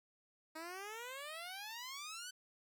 10% pulse exponential sweep, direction up, 311.1 to 1534 Hz, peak -37 dBFS, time 0.55-2.31 s, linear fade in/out 10 ms, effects none

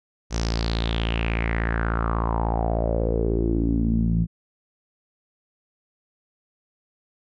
sawtooth tone with low-pass filter sweep, 56.5 Hz, A1, 47 cents sharp, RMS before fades -23 dBFS, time 0.3-4.27 s, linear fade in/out 50 ms, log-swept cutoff 6100 to 170 Hz, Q 5.4, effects none

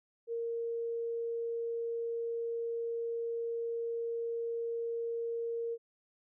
sine tone, 464.1 Hz, A#4, 8 cents flat, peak -33 dBFS, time 0.27-5.78 s, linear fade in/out 50 ms, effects none

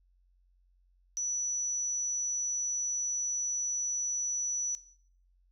sine tone, 5920 Hz, F#8, in tune, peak -30 dBFS, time 1.17-4.75 s, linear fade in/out 0 ms, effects noise-tail reverb RT60 0.6 s tail -17 dB re dry + added 45 Hz sine -64 dBFS peak until 5.51 s

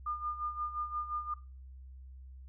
sine tone with tremolo, 1210 Hz, D#6, 49 cents flat, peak -32 dBFS, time 0.06-1.34 s, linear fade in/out 5 ms, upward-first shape sine, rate 5.7 Hz, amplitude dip 70%, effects noise-tail reverb RT60 0.3 s tail -17 dB re dry + added 65 Hz sine -47 dBFS peak until 2.48 s

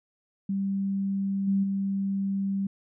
sine tone with level steps, 196 Hz, G3, in tune, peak -25 / -21 / -25 dBFS, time 0.49-2.67 s, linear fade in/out 5 ms, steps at 1.47 / 1.63 s, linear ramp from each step 10 ms, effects none

